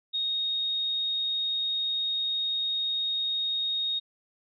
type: tone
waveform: sine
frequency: 3729 Hz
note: A#7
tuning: in tune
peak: -26 dBFS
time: 0.13-4 s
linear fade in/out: 20 ms
effects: none